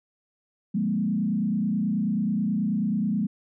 sine tone with frequency modulation, 208 Hz, G#3, 3 cents sharp, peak -22 dBFS, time 0.74-3.27 s, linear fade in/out 10 ms, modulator 29.3 Hz, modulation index 1.2, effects none

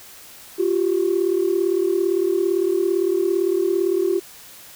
sine tone pair together, 349.2 / 386.9 Hz, F4 / G4, 0 / -23 cents, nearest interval major second, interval 177 cents, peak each -19 dBFS, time 0.58-4.2 s, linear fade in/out 20 ms, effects tanh soft clip ceiling -10 dBFS + white hiss -43 dBFS RMS until 4.75 s

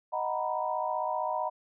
sine chord, B major seventh, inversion first, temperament equal, 622.3 / 740 / 932.3 / 987.8 Hz, D#5 / F#5 / A#5 / B5, 0 / 0 / 0 / 0 cents, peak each -34 dBFS, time 0.12-1.5 s, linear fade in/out 20 ms, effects none

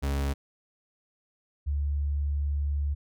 40% pulse / sine tone pair in turn, 69.6 / 71.97 Hz, C#2 / D2, +8 / -34 cents, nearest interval minor second, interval 58 cents, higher second, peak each -25 dBFS, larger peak neither, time 0.02-0.34 / 1.66-2.95 s, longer second, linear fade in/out 20 ms, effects none

